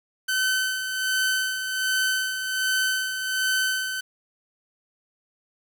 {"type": "tone with tremolo", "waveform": "sawtooth", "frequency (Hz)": 1525, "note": "G6", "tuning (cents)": -48, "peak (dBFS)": -17, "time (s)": [0.28, 4.01], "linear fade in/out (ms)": 10, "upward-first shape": "sine", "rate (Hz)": 1.3, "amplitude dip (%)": 55, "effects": ["8-bit"]}